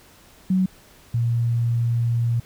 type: tone pair in turn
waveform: sine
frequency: 186.8 / 117.68 Hz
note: F#3 / A#2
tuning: +17 / +17 cents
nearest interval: minor sixth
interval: 800 cents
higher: first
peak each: -16 / -18 dBFS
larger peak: first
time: 0.5-0.66 / 1.14-2.4 s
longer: second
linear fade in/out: 5 ms
effects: pink hiss -51 dBFS RMS until 2.45 s